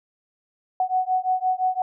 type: beating tone pair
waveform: sine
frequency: 740 / 745.8 Hz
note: F#5 / F#5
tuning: 0 / +14 cents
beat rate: 5.8 Hz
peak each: -23 dBFS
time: 0.8-1.82 s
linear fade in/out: 2 ms
effects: none